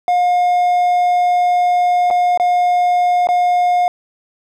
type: tone with dropouts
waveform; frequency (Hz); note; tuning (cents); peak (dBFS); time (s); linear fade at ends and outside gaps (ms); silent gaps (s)
triangle; 714; F5; +38; -9; 0.08-3.88; 1; 2.103-2.109 / 2.375-2.398 / 3.271-3.288
effects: none